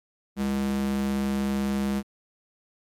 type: tone with high-pass filter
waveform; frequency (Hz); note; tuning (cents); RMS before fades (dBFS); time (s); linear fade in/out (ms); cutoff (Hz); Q
square; 67.9; C#2; -35; -26; 0.36-2.03; 50; 170; 4.4
effects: MP3 96 kbps